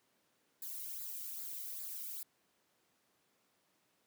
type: noise with flanger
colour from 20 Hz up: violet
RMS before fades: -44 dBFS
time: 0.62-2.23 s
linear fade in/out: 2 ms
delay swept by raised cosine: 0.33 to 1.19 ms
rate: 2.5 Hz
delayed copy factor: -0.6
effects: pink hiss -75 dBFS RMS until 4.06 s + high-pass 200 Hz 12 dB/octave